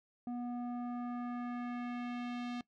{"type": "tone with low-pass filter sweep", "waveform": "square", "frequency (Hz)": 243, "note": "B3", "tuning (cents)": -28, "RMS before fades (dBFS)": -40, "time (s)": [0.27, 2.61], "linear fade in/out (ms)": 2, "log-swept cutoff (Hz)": [620, 3900], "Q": 1.3, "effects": ["noise-tail reverb RT60 0.1 s tail -20 dB re dry"]}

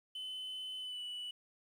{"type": "tone with pitch glide", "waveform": "sine", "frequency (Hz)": [3032, 2959], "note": ["F#7", "F#7"], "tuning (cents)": [42, -1], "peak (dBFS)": -38, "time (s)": [0.15, 1.31], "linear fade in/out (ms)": 5, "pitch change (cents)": -43, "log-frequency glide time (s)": [0.79, 1.02], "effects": ["tanh soft clip ceiling -39 dBFS", "11-bit"]}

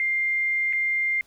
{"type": "tone with dropouts", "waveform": "sine", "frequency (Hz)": 2100, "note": "C7", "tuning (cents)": 6, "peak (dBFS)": -21, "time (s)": [0, 1.21], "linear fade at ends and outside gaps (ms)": 1, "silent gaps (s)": [0.727, 0.732], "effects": ["pink hiss -60 dBFS RMS until 1.26 s"]}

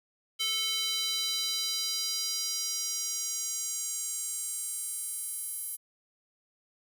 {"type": "tone with high-pass filter sweep", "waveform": "square", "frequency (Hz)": 440, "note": "A4", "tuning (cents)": 0, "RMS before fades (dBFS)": -33, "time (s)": [0.39, 5.77], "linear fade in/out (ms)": 20, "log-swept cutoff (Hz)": [3200, 11000], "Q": 3, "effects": []}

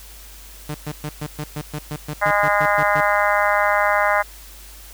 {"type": "tone bursts", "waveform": "sawtooth", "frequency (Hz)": 150, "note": "D3", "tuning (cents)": 37, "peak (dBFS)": -21, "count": 14, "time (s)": [0.69, 3.006], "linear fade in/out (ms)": 5, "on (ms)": 54, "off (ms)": 120}
{"type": "harmonic tone", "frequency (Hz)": 205.1, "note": "G#3", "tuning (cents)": -21, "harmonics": [3, 4, 5, 6, 7, 8, 9, 10], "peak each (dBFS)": [-21, -22, -23, -24, -24, -25, -26, -26], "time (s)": [2.21, 4.23], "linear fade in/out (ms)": 20}
{"effects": ["added 50 Hz sine -41 dBFS peak until 4.93 s", "white hiss -43 dBFS RMS until 4.93 s"]}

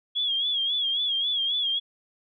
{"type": "tone with vibrato", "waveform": "sine", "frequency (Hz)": 3322, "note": "G#7", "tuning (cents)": 0, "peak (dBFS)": -23, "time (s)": [0.15, 1.8], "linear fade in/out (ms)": 20, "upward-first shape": "sine", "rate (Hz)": 3.7, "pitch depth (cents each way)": 79, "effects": []}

